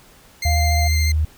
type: tone with vibrato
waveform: 20% pulse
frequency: 2093 Hz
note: C7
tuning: in tune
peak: -18 dBFS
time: 0.42-1.12 s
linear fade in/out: 5 ms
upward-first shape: triangle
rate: 14 Hz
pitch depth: 19 cents each way
type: tone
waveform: sine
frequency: 698.5 Hz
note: F5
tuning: in tune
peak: -23 dBFS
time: 0.45-0.88 s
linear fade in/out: 10 ms
type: tone with pitch glide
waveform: sine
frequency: 77.78 to 77.29 Hz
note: D#2 to D#2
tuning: 0 to -11 cents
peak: -15 dBFS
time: 0.45-1.25 s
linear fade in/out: 5 ms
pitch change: -11 cents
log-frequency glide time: 1-1.08 s
effects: pink hiss -49 dBFS RMS until 1.37 s